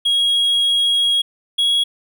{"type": "tone pair in turn", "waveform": "triangle", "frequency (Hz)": [3298, 3325], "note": ["G#7", "G#7"], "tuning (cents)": [-13, 1], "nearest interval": "unison", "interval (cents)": 14, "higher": "second", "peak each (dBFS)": -12, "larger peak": "neither", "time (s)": [[0.05, 1.22], [1.58, 1.84]], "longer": "first", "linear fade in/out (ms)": 10, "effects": []}